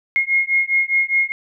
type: beating tone pair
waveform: sine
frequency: 2148 / 2152.9 Hz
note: C7 / C7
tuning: +45 / +49 cents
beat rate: 4.9 Hz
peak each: -18 dBFS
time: 0.16-1.32 s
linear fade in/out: 0 ms
effects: none